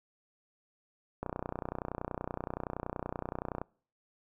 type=click train; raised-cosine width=1 ms; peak=-21 dBFS; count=74; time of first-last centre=1.23-3.616 s; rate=30.6 Hz; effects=noise-tail reverb RT60 0.5 s tail -26 dB re dry